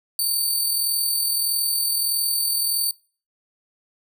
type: tone with amplitude modulation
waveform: 10% pulse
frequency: 4572 Hz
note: D8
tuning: 47 cents flat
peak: -12 dBFS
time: 0.19-2.91 s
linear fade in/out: 2 ms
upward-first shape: sine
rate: 41.6 Hz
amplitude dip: 35%
effects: noise-tail reverb RT60 0.4 s tail -23 dB re dry